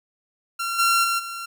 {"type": "tone with level steps", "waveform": "sawtooth", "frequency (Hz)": 1369, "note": "F6", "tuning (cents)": -35, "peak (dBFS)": [-21, -13, -17, -27], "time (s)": [0.59, 1.46], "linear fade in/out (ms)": 10, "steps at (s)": [0.78, 1.03, 1.18], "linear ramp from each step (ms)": 20, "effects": []}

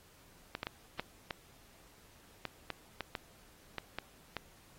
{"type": "clicks", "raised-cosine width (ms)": 0.3, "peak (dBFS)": -20, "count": 12, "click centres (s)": [0.551, 0.631, 0.669, 0.996, 1.308, 2.453, 2.703, 3.007, 3.152, 3.783, 3.986, 4.367], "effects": ["pink hiss -62 dBFS RMS until 4.78 s", "AAC 48 kbps"]}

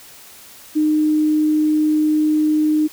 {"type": "tone", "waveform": "sine", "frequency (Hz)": 306.3, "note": "D#4", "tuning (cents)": -27, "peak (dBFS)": -13, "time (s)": [0.75, 2.88], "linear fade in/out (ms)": 20, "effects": ["white hiss -42 dBFS RMS until 2.92 s"]}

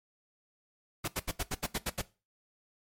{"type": "noise bursts", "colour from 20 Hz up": "pink", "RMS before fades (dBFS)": -32, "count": 9, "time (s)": [1.04, 2.017], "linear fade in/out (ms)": 10, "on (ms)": 41, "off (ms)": 76, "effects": ["noise-tail reverb RT60 0.3 s tail -19 dB re dry", "MP3 64 kbps"]}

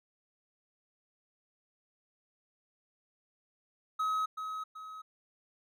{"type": "tone with echo", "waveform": "triangle", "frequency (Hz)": 1275, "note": "D#6", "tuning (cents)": 42, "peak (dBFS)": -27, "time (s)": [3.99, 4.26], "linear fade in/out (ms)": 10, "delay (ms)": 380, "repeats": 2, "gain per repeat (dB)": -7, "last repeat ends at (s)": 5.02, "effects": []}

